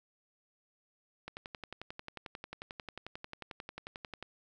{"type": "click train", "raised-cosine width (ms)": 0.3, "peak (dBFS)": -26, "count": 34, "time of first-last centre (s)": [1.28, 4.226], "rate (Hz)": 11.2, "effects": []}